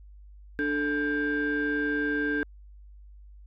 sine tone cluster, 294.4 / 439.1 / 1586 Hz, D4 / A4 / G6, +4 / -4 / +20 cents, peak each -27 / -31 / -27 dBFS, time 0.59-2.43 s, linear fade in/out 0 ms, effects tanh soft clip ceiling -20 dBFS + added 50 Hz sine -46 dBFS peak until 3.46 s

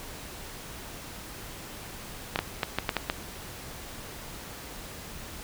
clicks, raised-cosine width 0.3 ms, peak -9 dBFS, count 7, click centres 2.359 / 2.39 / 2.632 / 2.786 / 2.892 / 2.967 / 3.099 s, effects pink hiss -42 dBFS RMS until 5.43 s

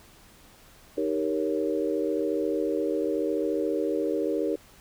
sine chord, Eb dominant seventh, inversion none, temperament equal, 311.1 / 392 / 466.2 / 554.4 Hz, Eb4 / G4 / Bb4 / Db5, 0 / 0 / 0 / 0 cents, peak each -29 / -30 / -29 / -32 dBFS, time 0.97-4.56 s, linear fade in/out 10 ms, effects pink hiss -54 dBFS RMS until 4.8 s

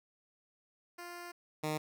10% pulse tone pair in turn, 349.2 / 153.94 Hz, F4 / D#3, 0 / -18 cents, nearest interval octave + major second, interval 1418 cents, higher first, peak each -36 / -25 dBFS, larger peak second, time 0.98-1.32 / 1.63-1.78 s, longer first, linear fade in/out 10 ms, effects none

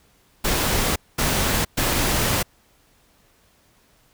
pink noise bursts at uneven times, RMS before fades -21 dBFS, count 3, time 0.44-0.96 / 1.18-1.65 / 1.77-2.43 s, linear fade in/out 10 ms, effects pink hiss -59 dBFS RMS until 4.13 s

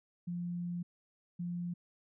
sine tone bursts at uneven times, 174.61 Hz, F3, in tune, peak -35 dBFS, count 2, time 0.27-0.83 / 1.39-1.74 s, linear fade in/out 10 ms, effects none

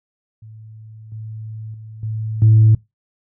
sine tone with level steps, 109.6 Hz, A2, 6 cents flat, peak -36 / -28 / -33 / -21 / -6 dBFS, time 0.42-2.75 s, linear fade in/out 5 ms, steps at 1.12 / 1.74 / 2.03 / 2.42 s, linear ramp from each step 2 ms, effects noise-tail reverb RT60 0.2 s tail -23 dB re dry + tanh soft clip ceiling -4 dBFS

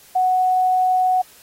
sine tone, 740 Hz, F#5, in tune, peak -14 dBFS, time 0.15-1.22 s, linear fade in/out 10 ms, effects white hiss -48 dBFS RMS until 1.42 s + AAC 48 kbps

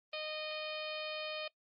harmonic tone, 616 Hz, D#5, 17 cents flat, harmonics 1 / 2 / 3 / 4 / 5 / 6 / 7 / 8, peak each -42 / -49 / -53 / -43 / -46 / -50 / -49 / -54 dBFS, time 0.13-1.48 s, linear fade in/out 5 ms, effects noise-tail reverb RT60 0.1 s tail -21 dB re dry + Opus 24 kbps

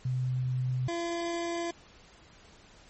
sine / 25% pulse tone pair in turn, 127.5 / 340.4 Hz, C3 / F4, -44 / -44 cents, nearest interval octave + perfect fourth, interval 1700 cents, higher second, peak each -27 dBFS, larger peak neither, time 0.05-0.88 / 0.88-1.71 s, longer neither, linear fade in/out 5 ms, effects pink hiss -56 dBFS RMS until 2.89 s + MP3 32 kbps

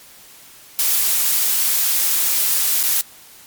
blue noise with dropouts, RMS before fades -17 dBFS, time 0.79-3.01 s, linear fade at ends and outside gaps 0 ms, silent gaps 2.83-2.836 s, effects white hiss -44 dBFS RMS until 3.46 s + MP3 96 kbps

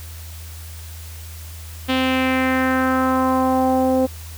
sawtooth tone with low-pass filter sweep, 260 Hz, C4, 11 cents flat, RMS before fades -18 dBFS, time 1.88-4.07 s, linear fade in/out 20 ms, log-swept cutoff 3300 to 580 Hz, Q 2.9, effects added 81 Hz sine -33 dBFS peak until 4.37 s + white hiss -41 dBFS RMS until 4.37 s

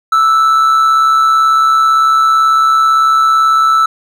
triangle tone with amplitude modulation, 1318.5 Hz, E6, in tune, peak -3 dBFS, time 0.12-3.86 s, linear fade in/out 5 ms, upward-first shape sine, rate 138 Hz, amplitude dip 40%, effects none

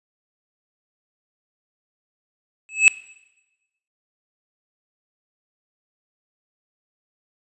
square tone with exponential growth, 2597 Hz, E7, 26 cents flat, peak -6 dBFS, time 2.69-2.88 s, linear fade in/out 0 ms, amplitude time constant 41 ms, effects noise-tail reverb RT60 1.0 s tail -19 dB re dry + resampled to 24000 Hz

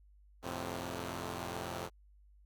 5% pulse chord, F major, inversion none, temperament equal, 87.31 / 110 / 130.81 Hz, F2 / A2 / C3, 0 / 0 / 0 cents, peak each -30 / -33 / -33 dBFS, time 0.42-1.9 s, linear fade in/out 50 ms, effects added 50 Hz sine -59 dBFS peak until 2.45 s

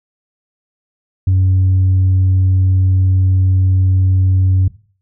sine tone, 93.7 Hz, F#2, 22 cents sharp, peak -7 dBFS, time 1.27-4.68 s, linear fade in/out 5 ms, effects noise-tail reverb RT60 0.4 s tail -17 dB re dry + tanh soft clip ceiling -7 dBFS

